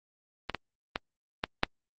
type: clicks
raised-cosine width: 0.3 ms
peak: -15 / -15 / -13 / -11 / -6 dBFS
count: 5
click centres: 0.497 / 0.547 / 0.959 / 1.439 / 1.634 s
effects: Opus 32 kbps